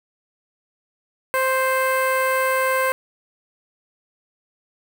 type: tone with notch filter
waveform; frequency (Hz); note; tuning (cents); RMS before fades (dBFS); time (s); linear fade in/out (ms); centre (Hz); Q
15% pulse; 523.3; C5; 0; -20; 1.34-2.92; 0; 5400; 0.9
effects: none